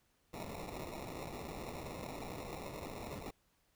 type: noise with sample-and-hold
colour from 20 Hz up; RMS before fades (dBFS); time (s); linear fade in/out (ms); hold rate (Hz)
blue; -45; 0.33-3.31; 10; 1575
effects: pink hiss -75 dBFS RMS until 3.75 s